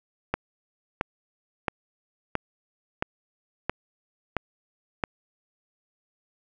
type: click train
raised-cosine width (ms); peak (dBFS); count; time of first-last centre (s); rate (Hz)
0.5; -9; 8; 0.34-5.038; 1.49
effects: none